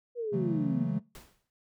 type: exponential sweep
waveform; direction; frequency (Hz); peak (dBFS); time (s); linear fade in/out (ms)
sine; down; 493.9 to 196; -30; 0.15-1; 50
type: chord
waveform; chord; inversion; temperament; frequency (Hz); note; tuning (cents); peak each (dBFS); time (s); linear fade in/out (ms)
triangle; F# minor seventh; second; equal; 138.59 / 164.81 / 185 / 220; C#3 / E3 / F#3 / A3; 0 / 0 / 0 / 0; -32; 0.32-1; 20
type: noise with exponential decay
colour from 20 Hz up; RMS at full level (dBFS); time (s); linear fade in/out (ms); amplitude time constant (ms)
pink; -46; 1.15-1.5; 1; 74
effects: noise-tail reverb RT60 0.3 s tail -21 dB re dry